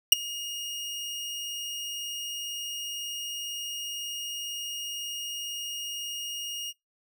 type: tone with ADSR envelope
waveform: sawtooth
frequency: 2857 Hz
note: F7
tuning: 39 cents sharp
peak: -6 dBFS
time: 0.12-6.73 s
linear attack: 5 ms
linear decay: 12 ms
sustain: -24 dB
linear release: 38 ms
effects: noise-tail reverb RT60 0.2 s tail -24 dB re dry